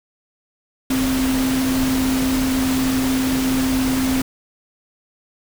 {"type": "tone in noise", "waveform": "sine", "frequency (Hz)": 261.6, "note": "C4", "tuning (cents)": 0, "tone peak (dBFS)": -17, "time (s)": [0.9, 4.22], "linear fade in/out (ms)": 5, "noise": "pink", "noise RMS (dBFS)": -25, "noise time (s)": [0.9, 4.22], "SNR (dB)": 5, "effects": []}